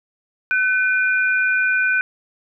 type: tone pair together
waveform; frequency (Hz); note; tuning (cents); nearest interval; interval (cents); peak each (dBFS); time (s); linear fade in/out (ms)
sine; 1512 / 2421; F#6 / D#7; +37 / -48; minor sixth; 815; -16 / -22; 0.51-2.01; 0
effects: none